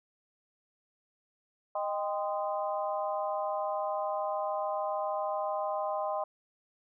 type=harmonic tone with a mistuned harmonic; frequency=206.7 Hz; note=G#3; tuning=8 cents flat; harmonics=3 / 4 / 5 / 6; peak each=-33 / -35 / -36 / -43 dBFS; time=1.75-6.24 s; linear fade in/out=5 ms; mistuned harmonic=4; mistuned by=-72 cents; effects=none